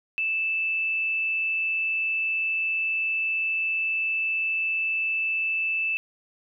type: tone with amplitude modulation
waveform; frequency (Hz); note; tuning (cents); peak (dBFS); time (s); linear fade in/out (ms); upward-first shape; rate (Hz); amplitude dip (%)
sine; 2637; E7; 0; -22; 0.18-5.97; 0; sine; 175; 25
effects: none